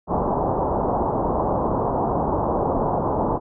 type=low-pass noise; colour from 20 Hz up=white; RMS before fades=-22 dBFS; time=0.07-3.4 s; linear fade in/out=50 ms; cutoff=1000 Hz; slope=48 dB/octave; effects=none